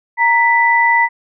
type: tone pair together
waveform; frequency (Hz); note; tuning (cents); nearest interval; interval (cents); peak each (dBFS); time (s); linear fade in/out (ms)
sine; 931 / 1981.9; A#5 / B6; -2 / +6; octave + minor second; 1308; -12; 0.17-1.09; 50
effects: none